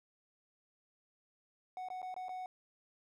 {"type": "tone with dropouts", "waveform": "triangle", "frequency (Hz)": 740, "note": "F#5", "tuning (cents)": 0, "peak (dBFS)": -38, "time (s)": [1.77, 2.46], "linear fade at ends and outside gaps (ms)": 1, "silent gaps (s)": [[1.886, 1.902], [2.018, 2.028], [2.142, 2.164], [2.284, 2.292]], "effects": []}